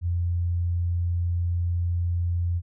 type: tone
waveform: sine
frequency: 86.8 Hz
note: F2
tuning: 10 cents flat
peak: -22 dBFS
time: 0.01-2.62 s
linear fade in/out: 50 ms
effects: none